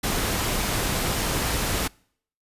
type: noise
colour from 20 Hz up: pink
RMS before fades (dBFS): -25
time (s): 0.03-1.88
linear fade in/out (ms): 10
effects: noise-tail reverb RT60 0.6 s tail -26 dB re dry + resampled to 32000 Hz